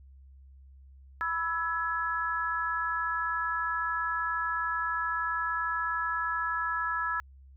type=chord; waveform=sine; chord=E major; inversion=second; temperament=equal with one note detuned; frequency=987.8 / 1318.5 / 1685.4 Hz; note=B5 / E6 / G#6; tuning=0 / 0 / +25 cents; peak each=-35 / -31 / -32 dBFS; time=1.21-7.2 s; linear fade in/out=0 ms; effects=added 67 Hz sine -50 dBFS peak until 7.56 s